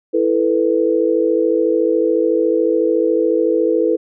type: chord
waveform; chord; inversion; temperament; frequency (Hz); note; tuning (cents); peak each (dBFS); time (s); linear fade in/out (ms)
sine; E suspended fourth; none; equal; 329.6 / 440 / 493.9; E4 / A4 / B4; 0 / 0 / 0; -17; 0.13-3.97; 20
effects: none